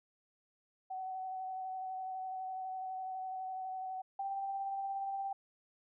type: tone with vibrato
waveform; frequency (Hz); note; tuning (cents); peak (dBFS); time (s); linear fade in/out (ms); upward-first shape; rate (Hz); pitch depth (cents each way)
sine; 753; F#5; +30; -38; 0.9-4.02; 10; square; 12; 12
type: tone with tremolo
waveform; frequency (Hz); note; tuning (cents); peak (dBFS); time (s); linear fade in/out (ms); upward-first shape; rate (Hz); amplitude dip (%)
sine; 784; G5; 0; -34; 4.19-5.33; 5; triangle; 17; 30
effects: none